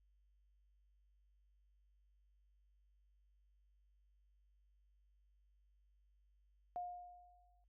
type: tone with exponential decay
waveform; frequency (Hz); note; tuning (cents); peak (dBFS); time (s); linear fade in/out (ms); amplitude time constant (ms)
sine; 712; F5; +33; -39; 6.76-7.64; 0; 190
effects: added 50 Hz sine -70 dBFS peak until 7.68 s